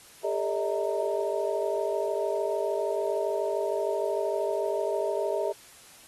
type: tone cluster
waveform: sine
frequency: 401.8 / 448.5 / 586 / 639 / 925 Hz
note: G4 / A4 / D5 / D#5 / A#5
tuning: +43 / +33 / -4 / +46 / -14 cents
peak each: -30 / -34 / -33 / -30 / -37 dBFS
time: 0.23-5.53 s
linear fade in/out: 20 ms
effects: white hiss -52 dBFS RMS until 6.07 s + AAC 32 kbps